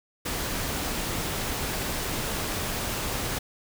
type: noise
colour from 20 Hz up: pink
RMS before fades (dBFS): -30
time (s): 0.25-3.39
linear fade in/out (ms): 10
effects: none